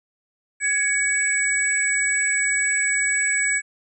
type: tone cluster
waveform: sine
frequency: 1674 / 2242 / 7880 Hz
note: G#6 / C#7 / B8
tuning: +13 / +19 / -5 cents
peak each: -23 dBFS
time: 0.6-3.62 s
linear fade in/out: 50 ms
effects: none